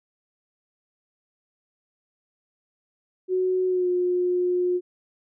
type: tone with pitch glide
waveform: sine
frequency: 370 to 358.8 Hz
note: F#4 to F4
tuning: 0 to +47 cents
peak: -20 dBFS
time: 3.28-4.81 s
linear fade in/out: 50 ms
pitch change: -53 cents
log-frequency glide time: 3.67-3.89 s
effects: none